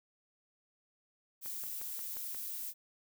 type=noise; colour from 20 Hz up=violet; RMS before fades=-41 dBFS; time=1.41-2.74 s; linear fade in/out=50 ms
type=click train; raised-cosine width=0.5 ms; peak=-36 dBFS; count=6; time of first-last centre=1.46-2.347 s; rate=5.64 Hz
effects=none